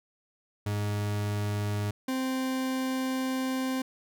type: tone pair in turn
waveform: 40% pulse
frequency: 103.5 / 260.8 Hz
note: G#2 / C4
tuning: -5 / -5 cents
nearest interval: octave + major third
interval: 1600 cents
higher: second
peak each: -27 dBFS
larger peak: neither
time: 0.66-1.91 / 2.08-3.82 s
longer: second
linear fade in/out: 5 ms
effects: none